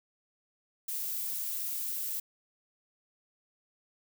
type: noise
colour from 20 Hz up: violet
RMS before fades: -35 dBFS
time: 0.88-2.2 s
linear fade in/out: 5 ms
effects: none